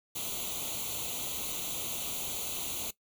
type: noise with comb filter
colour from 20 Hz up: white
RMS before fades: -36 dBFS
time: 0.15-2.91 s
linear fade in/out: 10 ms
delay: 0.29 ms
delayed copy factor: +0.9
effects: noise-tail reverb RT60 0.1 s tail -18 dB re dry